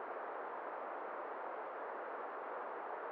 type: band-pass noise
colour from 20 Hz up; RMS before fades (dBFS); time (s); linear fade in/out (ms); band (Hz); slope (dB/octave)
pink; -45; 0-3.11; 0; 440 to 1400; 24
effects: none